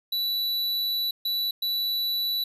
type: tone bursts at uneven times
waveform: square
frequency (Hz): 3951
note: B7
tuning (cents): 0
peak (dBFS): -25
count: 3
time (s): 0.12-1.11 / 1.25-1.51 / 1.62-2.44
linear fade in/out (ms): 5
effects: resampled to 32000 Hz